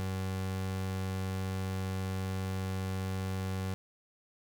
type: tone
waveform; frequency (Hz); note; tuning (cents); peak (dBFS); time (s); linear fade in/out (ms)
30% pulse; 94.8; F#2; +43; -30; 0-3.74; 0
effects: none